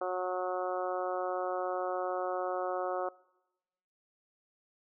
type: harmonic tone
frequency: 182.7 Hz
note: F#3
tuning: 22 cents flat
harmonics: 2 / 3 / 4 / 5 / 6 / 7 / 8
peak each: -38 / -35 / -37 / -45 / -43 / -41 / -50 dBFS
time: 0.01-3.09 s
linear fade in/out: 5 ms
effects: noise-tail reverb RT60 1.0 s tail -23 dB re dry